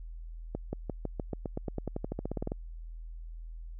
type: accelerating click train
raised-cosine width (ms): 2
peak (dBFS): -20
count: 21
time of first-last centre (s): 0.55-2.519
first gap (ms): 180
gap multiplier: 0.93
effects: added 41 Hz sine -40 dBFS peak until 3.79 s